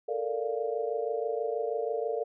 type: chord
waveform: sine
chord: Bb major seventh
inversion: third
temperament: equal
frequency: 440 / 466.2 / 587.3 / 698.5 Hz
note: A4 / Bb4 / D5 / F5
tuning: 0 / 0 / 0 / 0 cents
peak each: -33 / -32 / -36 / -37 dBFS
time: 0.08-2.24 s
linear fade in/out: 10 ms
effects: none